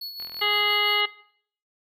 square tone with tremolo, 4390 Hz, C#8, 18 cents flat, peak -32 dBFS, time 0.01-1.01 s, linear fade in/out 5 ms, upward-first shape sine, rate 5.9 Hz, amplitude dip 55%
click train, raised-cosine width 0.3 ms, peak -28 dBFS, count 23, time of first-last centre 0.2-0.729 s, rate 41.6 Hz
harmonic tone, 415.3 Hz, G#4, in tune, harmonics 1 / 2 / 3 / 4 / 5 / 7 / 8 / 9 / 10, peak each -32 / -31 / -29 / -37 / -26 / -25 / -36 / -36 / -36 dBFS, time 0.41-1.06 s, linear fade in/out 10 ms
effects noise-tail reverb RT60 0.6 s tail -19 dB re dry

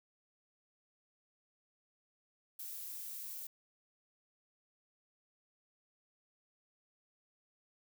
violet noise, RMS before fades -45 dBFS, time 2.59-3.47 s, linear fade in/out 5 ms, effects none

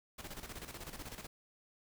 pink noise with tremolo, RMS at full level -45 dBFS, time 0.18-1.27 s, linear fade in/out 10 ms, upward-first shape square, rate 16 Hz, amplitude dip 65%, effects none

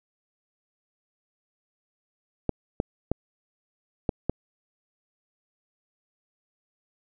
clicks, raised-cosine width 2 ms, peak -10 dBFS, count 5, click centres 2.493 / 2.801 / 3.116 / 4.092 / 4.296 s, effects none

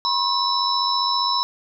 sine tone cluster, 974 / 1069 / 3938 / 5280 Hz, B5 / C6 / B7 / E8, -24 / +37 / -6 / +2 cents, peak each -24 dBFS, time 0.05-1.43 s, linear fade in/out 0 ms, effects 9-bit

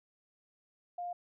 sine tone, 705 Hz, F5, 16 cents sharp, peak -36 dBFS, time 0.98-1.13 s, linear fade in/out 5 ms, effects none

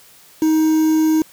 triangle tone with quantisation, 314.8 Hz, D#4, 20 cents sharp, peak -10 dBFS, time 0.42-1.22 s, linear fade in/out 2 ms, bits 5, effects white hiss -47 dBFS RMS until 1.32 s

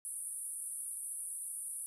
pink band-pass noise, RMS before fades -42 dBFS, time 0.05-1.86 s, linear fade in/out 0 ms, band 9100 to 11000 Hz, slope 96 dB/octave, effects none

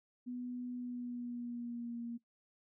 sine tone with pitch glide, 246.9 to 235.2 Hz, B3 to A#3, 0 to +16 cents, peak -39 dBFS, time 0.26-2.18 s, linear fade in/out 20 ms, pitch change -84 cents, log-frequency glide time 0.74-2 s, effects noise-tail reverb RT60 0.1 s tail -17 dB re dry

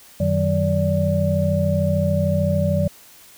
sine tone cluster, 92.4 / 154.6 / 188 / 579 Hz, F#2 / D#3 / F#3 / D5, -2 / -11 / +28 / -25 cents, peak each -22 dBFS, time 0.2-2.88 s, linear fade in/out 5 ms, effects white hiss -47 dBFS RMS until 3.37 s

